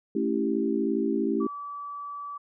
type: chord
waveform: sine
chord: A dominant seventh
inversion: none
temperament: equal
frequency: 220 / 277.2 / 329.6 / 392 Hz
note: A3 / C#4 / E4 / G4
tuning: 0 / 0 / 0 / 0 cents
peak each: -29 dBFS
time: 0.15-1.47 s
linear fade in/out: 5 ms
type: tone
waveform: sine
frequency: 1152 Hz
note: D6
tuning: 34 cents flat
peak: -34 dBFS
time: 1.4-2.38 s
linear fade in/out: 10 ms
effects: none